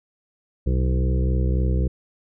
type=harmonic tone with a mistuned harmonic; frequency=63.7 Hz; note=C2; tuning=46 cents flat; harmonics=1 / 2 / 3 / 5 / 6 / 7 / 8; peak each=-19 / -25 / -29 / -33 / -35 / -36 / -37 dBFS; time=0.66-1.88 s; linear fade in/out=10 ms; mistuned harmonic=1; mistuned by=+30 cents; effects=none